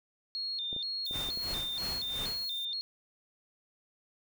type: tone with vibrato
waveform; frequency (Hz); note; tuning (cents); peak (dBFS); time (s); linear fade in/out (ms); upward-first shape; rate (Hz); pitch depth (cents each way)
sine; 3940; B7; -5; -33; 0.35-2.81; 0; square; 2.1; 150
type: clicks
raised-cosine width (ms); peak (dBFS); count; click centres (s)
2; -31; 6; 0.729 / 0.764 / 1.111 / 1.158 / 1.288 / 1.374
type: noise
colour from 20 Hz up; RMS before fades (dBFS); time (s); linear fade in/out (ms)
violet; -49; 1.05-2.65; 2
type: noise with tremolo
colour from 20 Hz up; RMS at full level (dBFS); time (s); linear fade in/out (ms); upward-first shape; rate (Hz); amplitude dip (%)
pink; -40; 1.11-2.47; 50; sine; 2.9; 80
effects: none